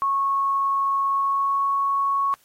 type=tone with pitch glide; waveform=sine; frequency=1100 to 1107.7 Hz; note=C#6 to C#6; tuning=-14 to -2 cents; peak=-19 dBFS; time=0.02-2.34 s; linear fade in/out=0 ms; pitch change=+12 cents; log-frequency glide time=1.09-1.68 s; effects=white hiss -60 dBFS RMS until 2.44 s + AAC 48 kbps